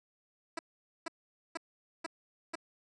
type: tone bursts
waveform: 10% pulse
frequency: 329 Hz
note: E4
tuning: 3 cents flat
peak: -27 dBFS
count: 5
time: 0.57-2.555 s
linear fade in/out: 5 ms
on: 21 ms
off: 470 ms
effects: resampled to 22050 Hz